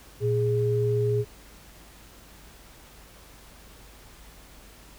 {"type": "tone pair together", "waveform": "sine", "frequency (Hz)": [116.54, 414.9], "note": ["A#2", "G#4"], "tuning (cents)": [0, -2], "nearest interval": "octave + minor seventh", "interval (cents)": 2198, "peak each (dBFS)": -24, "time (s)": [0.2, 1.25], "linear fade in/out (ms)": 50, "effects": ["added 50 Hz sine -52 dBFS peak until 4.98 s", "pink hiss -51 dBFS RMS until 4.98 s"]}